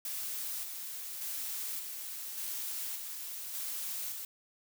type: noise with tremolo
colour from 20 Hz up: blue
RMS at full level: -38 dBFS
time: 0.05-4.25 s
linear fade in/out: 2 ms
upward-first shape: square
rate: 0.86 Hz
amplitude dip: 35%
effects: none